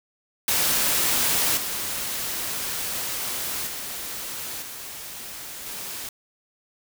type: noise with level steps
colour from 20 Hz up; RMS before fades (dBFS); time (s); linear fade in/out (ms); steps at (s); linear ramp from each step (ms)
white; -22 / -29 / -33 / -37 / -34; 0.48-6.09; 2; 1.57 / 3.67 / 4.62 / 5.66; 2
effects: none